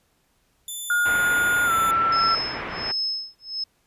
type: tone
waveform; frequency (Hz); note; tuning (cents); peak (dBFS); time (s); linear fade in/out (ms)
5% pulse; 3520; A7; 0; -22; 0.68-1.91; 2
type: tone with pitch glide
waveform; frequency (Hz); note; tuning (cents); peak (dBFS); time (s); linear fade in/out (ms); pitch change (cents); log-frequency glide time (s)
sine; 1430 to 1342; F6 to E6; +41 to +31; -18; 0.9-2.35; 2; -110; 1.65-1.72
type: low-pass noise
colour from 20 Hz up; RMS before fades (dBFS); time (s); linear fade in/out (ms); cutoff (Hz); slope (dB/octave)
white; -32; 1.05-2.92; 10; 2200; 24
type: tone with tremolo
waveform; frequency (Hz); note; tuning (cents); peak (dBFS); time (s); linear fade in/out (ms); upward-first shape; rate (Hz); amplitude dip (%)
sine; 5190; E8; -28; -22; 2.12-3.64; 5; sine; 1.4; 100
effects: pink hiss -66 dBFS RMS until 3.86 s + resampled to 32000 Hz